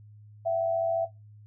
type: tone pair together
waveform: sine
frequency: 665.4 / 760 Hz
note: E5 / F#5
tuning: +16 / +46 cents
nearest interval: major second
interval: 230 cents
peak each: -24 / -33 dBFS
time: 0.45-1.06 s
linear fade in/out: 20 ms
effects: noise-tail reverb RT60 0.2 s tail -17 dB re dry + added 105 Hz sine -48 dBFS peak until 1.46 s